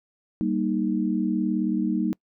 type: chord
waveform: sine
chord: Eb major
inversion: first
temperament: just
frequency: 194.45 / 233.3 / 311.1 Hz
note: G3 / Bb3 / Eb4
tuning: -14 / +2 / 0 cents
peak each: -26 dBFS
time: 0.41-2.13 s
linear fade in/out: 0 ms
effects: noise-tail reverb RT60 0.1 s tail -26 dB re dry